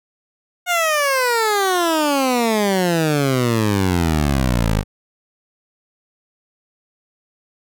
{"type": "exponential sweep", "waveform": "15% pulse", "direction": "down", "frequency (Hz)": [726, 49.92], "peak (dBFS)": -9, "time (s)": [0.66, 4.84], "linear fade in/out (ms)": 50, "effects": []}